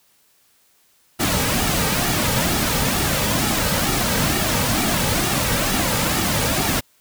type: noise with flanger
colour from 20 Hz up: pink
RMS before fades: -20 dBFS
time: 1.19-6.81 s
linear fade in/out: 20 ms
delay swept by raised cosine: 1.9 to 2.9 ms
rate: 2.2 Hz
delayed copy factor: -0.55
effects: white hiss -59 dBFS RMS until 7 s